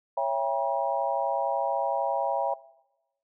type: chord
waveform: sine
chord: C# diminished seventh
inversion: none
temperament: just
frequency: 554.4 / 665.2 / 798.3 / 957.9 Hz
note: C#5 / E5 / G5 / Bb5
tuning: 0 / +16 / +31 / +47 cents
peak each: -30 dBFS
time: 0.17-2.54 s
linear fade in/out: 5 ms
effects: noise-tail reverb RT60 1.0 s tail -20 dB re dry